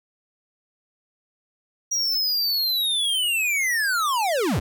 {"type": "linear sweep", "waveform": "square", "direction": "down", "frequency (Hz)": [5760, 54.6], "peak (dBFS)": -21, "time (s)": [1.91, 4.6], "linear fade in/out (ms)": 10, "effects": []}